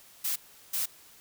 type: noise bursts at uneven times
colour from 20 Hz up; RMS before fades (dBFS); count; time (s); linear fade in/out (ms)
blue; -30; 2; 0.24-0.36 / 0.73-0.86; 10
effects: white hiss -55 dBFS RMS until 1.2 s